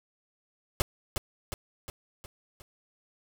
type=noise with echo; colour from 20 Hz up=pink; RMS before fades=-25 dBFS; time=0.8-0.82 s; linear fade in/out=0 ms; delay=360 ms; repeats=5; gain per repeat=-5 dB; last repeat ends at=2.62 s; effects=none